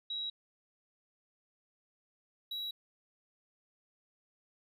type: tone pair in turn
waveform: sine / triangle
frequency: 3863 / 3885 Hz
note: B7 / B7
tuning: -39 / -29 cents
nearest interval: unison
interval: 10 cents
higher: second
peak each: -35 / -35 dBFS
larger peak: neither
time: 0.1-0.3 / 2.51-2.71 s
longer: neither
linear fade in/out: 5 ms
effects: none